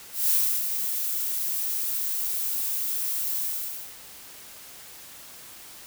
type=noise with ADSR envelope; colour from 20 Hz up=violet; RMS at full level=-21 dBFS; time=0.12-3.97 s; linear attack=180 ms; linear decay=320 ms; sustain=-7 dB; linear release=550 ms; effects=white hiss -45 dBFS RMS until 5.86 s